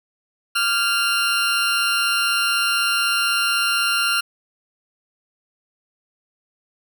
20% pulse tone with amplitude modulation, 1390 Hz, F6, 9 cents flat, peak -10 dBFS, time 0.55-4.21 s, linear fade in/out 10 ms, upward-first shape sine, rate 216 Hz, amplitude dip 55%, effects none

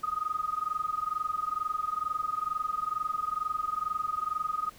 sine tone with amplitude modulation, 1248 Hz, D#6, 5 cents sharp, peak -25 dBFS, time 0.03-4.7 s, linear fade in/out 10 ms, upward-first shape sine, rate 22.2 Hz, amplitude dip 90%, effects pink hiss -54 dBFS RMS until 4.78 s

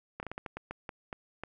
slowing click train, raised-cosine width 0.5 ms, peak -23 dBFS, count 11, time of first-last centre 0.2-1.436 s, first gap 29 ms, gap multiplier 1.3, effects none

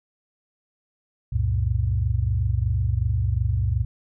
sine tone cluster, 66.9 / 92.2 / 115.1 Hz, C2 / F#2 / A#2, +39 / -6 / -22 cents, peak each -24 dBFS, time 1.32-3.85 s, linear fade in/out 10 ms, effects none

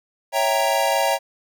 square chord, C# diminished seventh, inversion none, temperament equal, 554.4 / 659.3 / 784 / 932.3 Hz, C#5 / E5 / G5 / Bb5, 0 / 0 / 0 / 0 cents, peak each -24 dBFS, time 0.32-1.19 s, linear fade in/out 50 ms, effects none

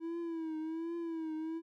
triangle tone with vibrato, 326.2 Hz, E4, 18 cents flat, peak -34 dBFS, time 0-1.62 s, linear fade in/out 50 ms, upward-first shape triangle, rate 1.3 Hz, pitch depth 81 cents each way, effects none

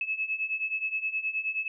sine beating tone pair, 2589 / 2598.5 Hz, E7 / E7, -32 / -25 cents, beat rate 9.5 Hz, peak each -33 / -30 dBFS, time 0.01-1.68 s, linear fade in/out 2 ms, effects none

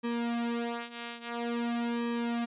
sawtooth tone with flanger, 235.8 Hz, A#3, 20 cents sharp, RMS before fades -33 dBFS, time 0.03-2.46 s, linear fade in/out 20 ms, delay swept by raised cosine 1.4 to 4.4 ms, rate 0.49 Hz, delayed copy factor -0.8, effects resampled to 8000 Hz

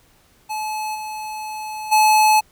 square tone with level steps, 860 Hz, A5, 40 cents flat, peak -24 / -28 / -12 dBFS, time 0.49-2.41 s, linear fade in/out 20 ms, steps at 0.94 / 1.91 s, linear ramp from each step 20 ms, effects pink hiss -56 dBFS RMS until 2.51 s

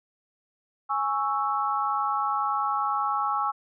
sine chord, C# minor, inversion second, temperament equal, 830.6 / 1108.7 / 1318.5 Hz, G#5 / C#6 / E6, 0 / 0 / 0 cents, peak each -28 dBFS, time 0.89-3.52 s, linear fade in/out 20 ms, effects none

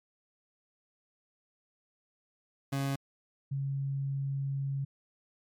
30% pulse / sine tone pair in turn, 137.7 / 137.7 Hz, C#3 / C#3, -11 / -11 cents, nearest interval unison, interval 0 cents, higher neither, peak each -27 / -30 dBFS, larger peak first, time 2.72-2.96 / 3.51-4.85 s, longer second, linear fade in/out 10 ms, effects MP3 96 kbps

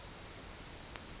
click, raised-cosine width 0.3 ms, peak -22 dBFS, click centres 0.958 s, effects pink hiss -49 dBFS RMS until 1.2 s + resampled to 8000 Hz

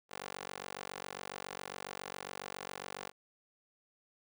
15% pulse tone with high-pass filter, 47.28 Hz, F#1, 38 cents sharp, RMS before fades -45 dBFS, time 0.09-3.12 s, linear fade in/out 50 ms, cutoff 570 Hz, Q 0.76, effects none

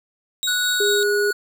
30% pulse tone with tremolo, 3801 Hz, A#7, 33 cents sharp, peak -18 dBFS, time 0.43-1.03 s, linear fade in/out 0 ms, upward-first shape sine, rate 4.8 Hz, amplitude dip 25%
square tone with pitch glide, 1471 to 1462.5 Hz, F#6 to F#6, -11 to -21 cents, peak -22 dBFS, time 0.47-1.33 s, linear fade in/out 10 ms, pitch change -10 cents, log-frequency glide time 0.76-0.99 s
sine tone, 409.9 Hz, G#4, 23 cents flat, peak -18 dBFS, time 0.8-1.31 s, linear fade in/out 5 ms
effects none

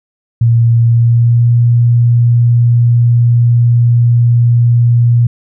sine tone with pitch glide, 116.6 to 119.12 Hz, A#2 to A#2, +1 to +38 cents, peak -5 dBFS, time 0.41-5.27 s, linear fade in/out 5 ms, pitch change +37 cents, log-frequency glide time 0.84-1.52 s, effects none

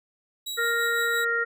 sawtooth tone with tremolo, 3876 Hz, B7, 33 cents flat, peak -27 dBFS, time 0.46-1.25 s, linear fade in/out 10 ms, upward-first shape sine, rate 5.9 Hz, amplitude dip 40%
harmonic tone, 466.2 Hz, A#4, in tune, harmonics 1 / 3 / 4, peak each -30 / -25 / -27 dBFS, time 0.57-1.45 s, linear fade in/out 20 ms
effects none

